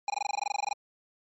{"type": "tone bursts", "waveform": "square", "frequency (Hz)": 815, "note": "G#5", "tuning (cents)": -33, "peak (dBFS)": -27, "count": 16, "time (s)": [0.08, 0.73], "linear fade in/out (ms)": 2, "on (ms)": 20, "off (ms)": 22, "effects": ["MP3 32 kbps"]}